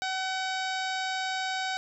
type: harmonic tone with a mistuned harmonic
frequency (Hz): 756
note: F#5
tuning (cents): +37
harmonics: 1 / 2 / 3 / 4 / 5 / 6 / 7 / 8 / 9 / 10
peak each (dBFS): -32 / -34 / -39 / -43 / -38 / -42 / -44 / -49 / -53 / -49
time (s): 0.02-1.77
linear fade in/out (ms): 0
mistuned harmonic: 6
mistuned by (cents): +20
effects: none